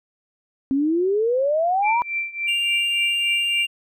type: exponential sweep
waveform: sine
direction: up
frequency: 263.5 to 987.8 Hz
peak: -17 dBFS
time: 0.71-2.02 s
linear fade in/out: 0 ms
type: tone with tremolo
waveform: sine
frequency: 2349 Hz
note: D7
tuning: in tune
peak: -20 dBFS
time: 1.82-3.66 s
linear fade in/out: 50 ms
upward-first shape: triangle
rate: 3.5 Hz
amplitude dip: 90%
type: tone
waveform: triangle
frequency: 2794 Hz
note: F7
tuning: in tune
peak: -18 dBFS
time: 2.47-3.67 s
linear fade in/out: 20 ms
effects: none